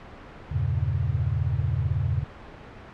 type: chord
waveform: sine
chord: E diminished seventh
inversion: none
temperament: equal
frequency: 82.41 / 98 / 116.54 / 138.59 Hz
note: E2 / G2 / Bb2 / Db3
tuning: 0 / 0 / 0 / 0 cents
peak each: -28 dBFS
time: 0.51-2.24 s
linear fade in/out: 10 ms
effects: pink hiss -43 dBFS RMS until 2.93 s + low-pass 2000 Hz 12 dB/octave